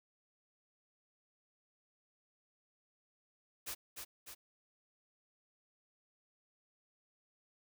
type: noise with echo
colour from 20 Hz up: white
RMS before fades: -42 dBFS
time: 3.66-3.75 s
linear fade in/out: 20 ms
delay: 300 ms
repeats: 2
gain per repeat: -4 dB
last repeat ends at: 4.35 s
effects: none